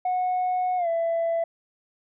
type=tone with pitch glide; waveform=sine; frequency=732 to 667.4 Hz; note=F#5 to E5; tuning=-19 to +21 cents; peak=-20 dBFS; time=0.05-1.44 s; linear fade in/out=5 ms; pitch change=-160 cents; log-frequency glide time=0.77-0.88 s; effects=tanh soft clip ceiling -20 dBFS